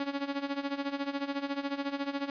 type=tone with tremolo; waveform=sawtooth; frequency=280 Hz; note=C#4; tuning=18 cents sharp; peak=-25 dBFS; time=0-2.3 s; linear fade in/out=2 ms; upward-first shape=sine; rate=14 Hz; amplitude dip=80%; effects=resampled to 11025 Hz + 9-bit